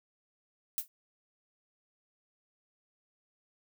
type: noise with exponential decay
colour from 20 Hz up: violet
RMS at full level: -28 dBFS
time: 0.78-0.88 s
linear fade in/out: 0 ms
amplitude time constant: 20 ms
effects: none